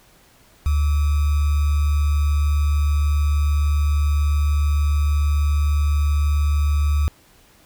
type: tone with sample-and-hold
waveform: sine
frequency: 73.42 Hz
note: D2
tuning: in tune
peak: -15 dBFS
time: 0.66-7.08 s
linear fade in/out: 0 ms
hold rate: 1225 Hz
effects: pink hiss -53 dBFS RMS until 7.65 s